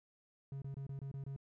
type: tone bursts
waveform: triangle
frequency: 137.2 Hz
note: C#3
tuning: 17 cents flat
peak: -39 dBFS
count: 7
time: 0.52-1.363 s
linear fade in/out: 2 ms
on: 99 ms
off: 25 ms
effects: none